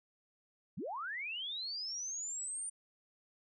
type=linear sweep; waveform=sine; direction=up; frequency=116.54 to 9120 Hz; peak=-38 dBFS; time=0.77-2.7 s; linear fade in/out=10 ms; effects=none